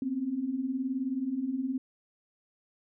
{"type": "beating tone pair", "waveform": "sine", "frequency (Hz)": [246.9, 265.9], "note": ["B3", "C4"], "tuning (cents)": [0, 28], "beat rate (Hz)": 19, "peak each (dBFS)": [-35, -30], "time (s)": [0.02, 1.78], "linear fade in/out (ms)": 2, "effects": []}